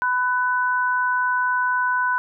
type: tone pair together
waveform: sine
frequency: 1000 / 1496 Hz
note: B5 / F#6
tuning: +21 / +19 cents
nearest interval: perfect fifth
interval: 698 cents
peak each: -21 dBFS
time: 0.02-2.18 s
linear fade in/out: 0 ms
effects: none